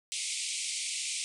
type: band-pass noise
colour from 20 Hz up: white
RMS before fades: -35 dBFS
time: 0.12-1.24 s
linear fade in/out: 0 ms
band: 2100 to 9600 Hz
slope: 96 dB/octave
effects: none